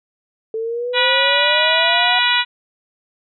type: exponential sweep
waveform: sine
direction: up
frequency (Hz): 440 to 740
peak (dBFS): -20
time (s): 0.54-2.19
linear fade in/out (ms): 2
type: harmonic tone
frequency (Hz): 486.8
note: B4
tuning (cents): -25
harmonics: 2 / 3 / 4 / 5 / 6 / 7 / 8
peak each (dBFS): -21 / -21 / -21 / -21 / -21 / -21 / -21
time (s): 0.93-2.45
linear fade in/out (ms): 50
effects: none